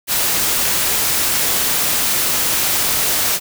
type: noise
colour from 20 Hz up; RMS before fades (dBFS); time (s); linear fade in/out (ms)
white; -17; 0.07-3.4; 50
effects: none